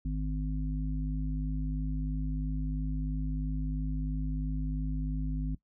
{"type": "harmonic tone", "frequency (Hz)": 51.5, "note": "G#1", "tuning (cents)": -14, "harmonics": [1, 3, 5], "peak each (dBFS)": [-31, -36, -38], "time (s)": [0.05, 5.55], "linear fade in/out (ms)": 5, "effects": ["noise-tail reverb RT60 0.1 s tail -19 dB re dry"]}